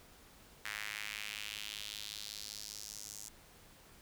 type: tone with high-pass filter sweep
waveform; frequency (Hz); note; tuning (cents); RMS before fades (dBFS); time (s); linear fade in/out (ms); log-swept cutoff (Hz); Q
sawtooth; 105.1; G#2; +21; -45; 0.65-3.29; 5; 1800 to 6900; 2.3
effects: pink hiss -60 dBFS RMS until 4.01 s